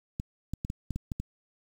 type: clicks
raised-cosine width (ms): 5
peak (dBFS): -20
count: 8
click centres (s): 0.199 / 0.536 / 0.649 / 0.701 / 0.907 / 0.96 / 1.118 / 1.2
effects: 8-bit